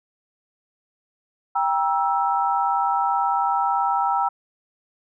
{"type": "chord", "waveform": "sine", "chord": "E diminished", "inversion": "first", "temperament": "just", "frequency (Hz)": [791.1, 949.3, 1318.5], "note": ["G5", "Bb5", "E6"], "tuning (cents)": [16, 31, 0], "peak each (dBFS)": [-22, -23, -24], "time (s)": [1.55, 4.29], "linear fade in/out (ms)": 10, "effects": []}